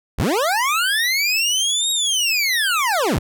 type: linear two-way sweep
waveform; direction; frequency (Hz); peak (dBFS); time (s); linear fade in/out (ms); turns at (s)
25% pulse; up then down; 30.59 to 3801 to 30.59; -13; 0.18-3.19; 10; 1.91
effects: none